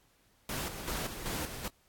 pink noise with tremolo, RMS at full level -36 dBFS, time 0.49-1.68 s, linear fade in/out 2 ms, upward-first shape square, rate 2.6 Hz, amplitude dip 55%, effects pink hiss -68 dBFS RMS until 1.88 s + AAC 64 kbps

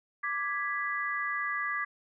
sine chord, G# diminished, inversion second, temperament equal, 1174.7 / 1661.2 / 1975.5 Hz, D6 / G#6 / B6, 0 / 0 / 0 cents, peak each -34 dBFS, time 0.23-1.85 s, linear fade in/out 10 ms, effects none

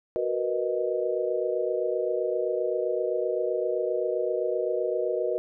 sine chord, B major seventh, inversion second, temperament equal, 370 / 466.2 / 493.9 / 622.3 Hz, F#4 / A#4 / B4 / D#5, 0 / 0 / 0 / 0 cents, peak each -30 dBFS, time 0.16-5.38 s, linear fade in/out 0 ms, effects none

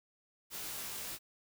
white noise with comb filter, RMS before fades -42 dBFS, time 0.5-1.19 s, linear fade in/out 50 ms, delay 17 ms, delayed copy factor -0.85, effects none

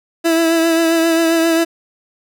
30% pulse tone with vibrato, 329.6 Hz, E4, in tune, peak -9 dBFS, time 0.24-1.65 s, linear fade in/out 20 ms, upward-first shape triangle, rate 7.5 Hz, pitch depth 31 cents each way, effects none

